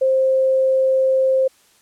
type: tone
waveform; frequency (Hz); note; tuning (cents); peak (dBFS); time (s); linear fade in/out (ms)
sine; 527; C5; +12; -13; 0.01-1.48; 10
effects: white hiss -55 dBFS RMS until 1.81 s + low-pass 11000 Hz 12 dB/octave